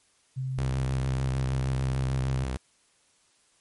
sine tone, 130.81 Hz, C3, in tune, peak -28 dBFS, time 0.36-2.45 s, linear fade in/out 20 ms
sawtooth tone with vibrato, 65.41 Hz, C2, in tune, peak -25 dBFS, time 0.58-2.57 s, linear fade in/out 0 ms, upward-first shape triangle, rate 6.6 Hz, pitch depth 57 cents each way
effects white hiss -65 dBFS RMS until 3.6 s + MP3 48 kbps

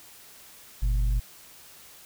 sine tone pair together, 47.66 / 120 Hz, G1 / B2, -48 / -49 cents, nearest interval octave + major third, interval 1599 cents, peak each -20 / -30 dBFS, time 0.82-1.2 s, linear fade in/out 10 ms, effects tanh soft clip ceiling -18 dBFS + white hiss -50 dBFS RMS until 2.05 s

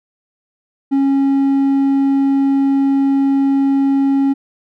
sine tone with hard clipping, 274.3 Hz, C#4, 18 cents flat, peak -12 dBFS, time 0.91-4.34 s, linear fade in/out 20 ms, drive 3 dB, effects none

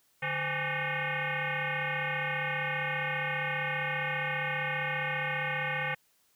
sine tone with frequency modulation, 149 Hz, D3, 25 cents sharp, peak -29 dBFS, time 0.22-5.95 s, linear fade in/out 10 ms, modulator 333 Hz, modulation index 7.1, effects white hiss -69 dBFS RMS until 6.35 s

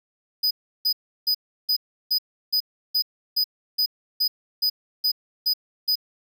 square tone bursts, 4978 Hz, D#8, in tune, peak -19 dBFS, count 14, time 0.43-5.956 s, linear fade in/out 10 ms, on 79 ms, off 340 ms, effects none

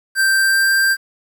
square tone with pitch glide, 1568 to 1578.9 Hz, G6 to G6, 0 to +12 cents, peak -13 dBFS, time 0.15-0.97 s, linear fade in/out 50 ms, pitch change +12 cents, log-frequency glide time 0.36-0.7 s, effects 8-bit

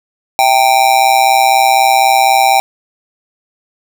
square tone with amplitude modulation, 784 Hz, G5, in tune, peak -4 dBFS, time 0.39-2.6 s, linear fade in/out 0 ms, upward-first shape sine, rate 124 Hz, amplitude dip 80%, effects none

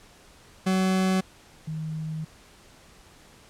40% pulse / sine tone pair in turn, 188 / 157.27 Hz, F#3 / D#3, +28 / +19 cents, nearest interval minor third, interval 309 cents, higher first, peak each -20 / -29 dBFS, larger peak first, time 0.66-1.21 / 1.67-2.25 s, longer second, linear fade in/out 10 ms, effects pink hiss -53 dBFS RMS until 3.49 s + low-pass 10000 Hz 12 dB/octave

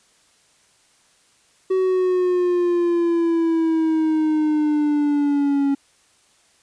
triangle exponential sweep, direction down, 377.9 to 277.2 Hz, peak -14 dBFS, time 1.7-5.75 s, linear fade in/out 10 ms, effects white hiss -58 dBFS RMS until 6.62 s + resampled to 22050 Hz

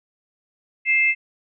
sine tone pair together, 2103 / 2624 Hz, C7 / E7, +8 / -9 cents, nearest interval major third, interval 383 cents, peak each -17 / -19 dBFS, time 0.85-1.15 s, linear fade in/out 50 ms, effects none

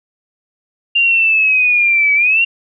sine linear two-way sweep, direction down then up, 2794 to 2271 to 2794 Hz, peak -9 dBFS, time 0.95-2.45 s, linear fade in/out 10 ms, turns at 2.14 s, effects none

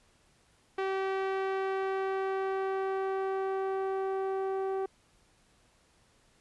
sawtooth tone with low-pass filter sweep, 384.8 Hz, G4, 32 cents flat, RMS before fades -32 dBFS, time 0.78-4.86 s, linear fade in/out 5 ms, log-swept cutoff 2400 to 830 Hz, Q 0.83, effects pink hiss -66 dBFS RMS until 6.4 s + resampled to 24000 Hz

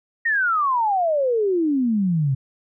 sine exponential sweep, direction down, 1889 to 128.9 Hz, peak -17 dBFS, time 0.25-2.35 s, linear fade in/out 10 ms, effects none

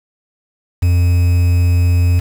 triangle tone with quantisation, 88 Hz, F2, 14 cents sharp, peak -7 dBFS, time 0.82-2.2 s, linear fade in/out 10 ms, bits 5, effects none

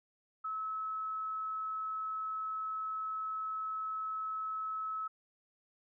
sine tone, 1295 Hz, E6, 31 cents flat, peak -35 dBFS, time 0.44-5.08 s, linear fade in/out 10 ms, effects none

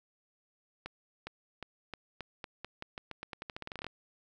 accelerating click train, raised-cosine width 0.3 ms, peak -24 dBFS, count 23, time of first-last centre 0.86-3.867 s, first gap 410 ms, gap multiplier 0.87, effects none

